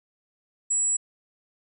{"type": "tone", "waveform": "sine", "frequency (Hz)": 7800, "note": "B8", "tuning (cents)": -23, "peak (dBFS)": -21, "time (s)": [0.7, 0.97], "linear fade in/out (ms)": 10, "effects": []}